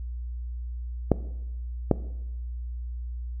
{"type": "clicks", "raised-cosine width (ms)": 2, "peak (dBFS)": -4, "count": 2, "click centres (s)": [1.117, 1.913], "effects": ["noise-tail reverb RT60 0.9 s tail -17 dB re dry", "added 60 Hz sine -31 dBFS peak until 3.4 s"]}